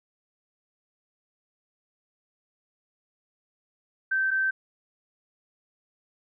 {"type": "tone pair in turn", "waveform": "sine", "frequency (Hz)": [1552, 1552], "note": ["G6", "G6"], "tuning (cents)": [-18, -18], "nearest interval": "unison", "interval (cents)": 0, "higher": "neither", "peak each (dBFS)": -22, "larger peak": "neither", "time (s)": [[4.11, 4.31], [4.31, 4.51]], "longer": "neither", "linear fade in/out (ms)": 10, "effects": []}